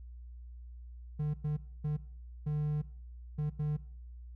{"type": "tone bursts at uneven times", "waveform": "triangle", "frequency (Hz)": 150, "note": "D3", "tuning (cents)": 37, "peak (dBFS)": -28, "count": 6, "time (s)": [[1.19, 1.34], [1.44, 1.57], [1.84, 1.97], [2.46, 2.82], [3.38, 3.5], [3.59, 3.77]], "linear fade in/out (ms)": 10, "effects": ["noise-tail reverb RT60 0.6 s tail -19 dB re dry", "added 60 Hz sine -45 dBFS peak until 4.35 s"]}